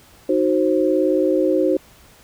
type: chord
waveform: sine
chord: C diminished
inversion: first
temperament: equal with one note detuned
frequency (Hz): 311.1 / 370 / 529.3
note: Eb4 / Gb4 / C5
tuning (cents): 0 / 0 / +20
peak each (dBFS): -19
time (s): 0.29-1.77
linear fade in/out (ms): 5
effects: pink hiss -49 dBFS RMS until 2.23 s